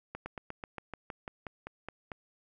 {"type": "slowing click train", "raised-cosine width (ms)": 0.5, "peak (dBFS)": -24, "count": 13, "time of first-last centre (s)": [0.15, 2.118], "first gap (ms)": 110, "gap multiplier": 1.07, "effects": []}